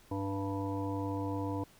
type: harmonic tone with a mistuned harmonic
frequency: 98 Hz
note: G2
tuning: in tune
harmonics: 1 / 3 / 5 / 7 / 9 / 10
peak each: -37 / -36 / -41 / -46 / -45 / -43 dBFS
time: 0.11-1.64 s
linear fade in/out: 5 ms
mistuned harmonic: 1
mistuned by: +40 cents
effects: pink hiss -61 dBFS RMS until 1.79 s